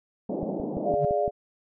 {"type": "band-pass noise", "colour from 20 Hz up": "pink", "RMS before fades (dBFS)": -31, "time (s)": [0.29, 0.95], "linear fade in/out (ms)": 2, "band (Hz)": [160, 740], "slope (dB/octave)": 48}
{"type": "click train", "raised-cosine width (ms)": 3, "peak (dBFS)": -21, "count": 6, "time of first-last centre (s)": [0.43, 1.279], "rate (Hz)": 5.89}
{"type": "chord", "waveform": "sine", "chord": "D diminished", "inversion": "second", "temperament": "equal", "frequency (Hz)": [415.3, 587.3, 698.5], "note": ["Ab4", "D5", "F5"], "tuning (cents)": [0, 0, 0], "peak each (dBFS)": [-28, -25, -27], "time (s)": [0.83, 1.31], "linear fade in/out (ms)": 50}
{"type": "tone with exponential growth", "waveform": "triangle", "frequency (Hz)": 146.83, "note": "D3", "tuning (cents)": 0, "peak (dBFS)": -19, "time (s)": [0.94, 1.05], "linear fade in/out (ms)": 2, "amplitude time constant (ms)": 23}
{"effects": []}